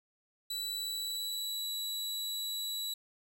sawtooth tone with pitch glide, 3951 to 3924 Hz, B7 to B7, 0 to -12 cents, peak -32 dBFS, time 0.5-2.94 s, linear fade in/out 5 ms, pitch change -12 cents, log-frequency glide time 0.69-1.8 s, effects none

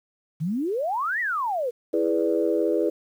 sine exponential two-way sweep, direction up then down, 145 to 2000 to 457.6 Hz, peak -23 dBFS, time 0.4-1.71 s, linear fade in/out 20 ms, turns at 1.2 s
sine chord, E dominant seventh, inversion none, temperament equal, 329.6 / 415.3 / 493.9 / 587.3 Hz, E4 / G#4 / B4 / D5, 0 / 0 / 0 / 0 cents, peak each -24 / -25 / -25 / -28 dBFS, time 1.93-2.9 s, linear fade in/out 10 ms
effects tanh soft clip ceiling -9 dBFS + 9-bit

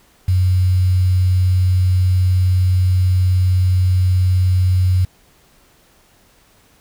sine tone with quantisation, 91.9 Hz, F#2, 11 cents flat, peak -11 dBFS, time 0.28-5.05 s, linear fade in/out 5 ms, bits 6, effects pink hiss -53 dBFS RMS until 6.8 s

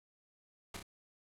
pink noise with echo, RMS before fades -43 dBFS, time 0.74-0.77 s, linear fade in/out 5 ms, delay 29 ms, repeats 2, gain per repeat -4 dB, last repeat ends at 0.828 s, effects low-pass 11000 Hz 12 dB/octave

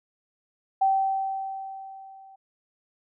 sine tone with level ramp, 774 Hz, G5, 22 cents flat, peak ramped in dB -17 to -47 dBFS, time 0.81-2.36 s, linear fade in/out 10 ms, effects none

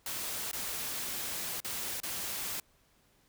white noise with dropouts, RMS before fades -37 dBFS, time 0.06-2.6 s, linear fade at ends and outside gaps 2 ms, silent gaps 0.514-0.531 / 1.603-1.646 / 2.002-2.033 s, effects pink hiss -68 dBFS RMS until 3.28 s

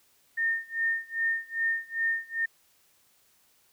sine tone with tremolo, 1823 Hz, A#6, 39 cents flat, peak -23 dBFS, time 0.37-2.46 s, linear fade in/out 10 ms, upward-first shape sine, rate 2.5 Hz, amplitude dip 95%, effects white hiss -65 dBFS RMS until 3.72 s

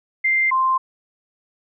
sine tone pair in turn, 2093 / 1046.5 Hz, C7 / C6, 0 / 0 cents, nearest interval octave, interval 1200 cents, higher first, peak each -15 dBFS, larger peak neither, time 0.24-0.51 / 0.51-0.78 s, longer neither, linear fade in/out 10 ms, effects none

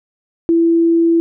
sine tone, 333.7 Hz, E4, 21 cents sharp, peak -9 dBFS, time 0.49-1.2 s, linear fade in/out 0 ms, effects none

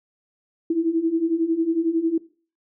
sine beating tone pair, 321.3 / 332.3 Hz, E4 / E4, -44 / +14 cents, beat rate 11 Hz, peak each -24 / -20 dBFS, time 0.7-2.18 s, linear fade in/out 5 ms, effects noise-tail reverb RT60 0.4 s tail -19 dB re dry

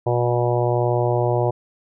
harmonic tone, 121.1 Hz, B2, 34 cents flat, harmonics 1 / 3 / 4 / 5 / 6 / 7 / 8, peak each -21 / -23 / -25 / -24 / -27 / -29 / -31 dBFS, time 0.06-1.51 s, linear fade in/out 10 ms, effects none

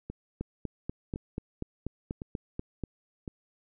two click trains, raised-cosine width 3 ms, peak -24 / -20 dBFS, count 4 / 11, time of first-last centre 0.1-3.278 / 0.41-2.837 s, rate 0.944 / 4.12 Hz, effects none

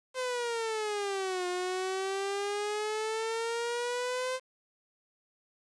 sawtooth exponential two-way sweep, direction down then up, 519 to 357.3 to 519 Hz, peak -27 dBFS, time 0.14-4.4 s, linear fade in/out 50 ms, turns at 1.47 s, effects resampled to 22050 Hz + 9-bit

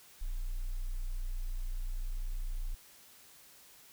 sine tone, 30.16 Hz, B0, 40 cents flat, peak -31 dBFS, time 0.21-2.75 s, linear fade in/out 10 ms, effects tanh soft clip ceiling -31 dBFS + white hiss -58 dBFS RMS until 3.92 s

